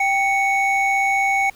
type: tone pair together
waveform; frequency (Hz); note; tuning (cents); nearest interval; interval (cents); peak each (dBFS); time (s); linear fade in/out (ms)
triangle; 785.2 / 2221; G5 / C#7; +3 / +3; octave + tritone; 1800; -17; 0-1.5; 5
effects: pink hiss -49 dBFS RMS until 1.55 s